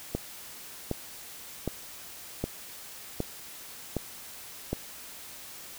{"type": "click train", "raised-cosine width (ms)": 2, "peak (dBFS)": -15, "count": 7, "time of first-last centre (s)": [0.15, 4.73], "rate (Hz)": 1.31, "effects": ["white hiss -45 dBFS RMS until 5.78 s"]}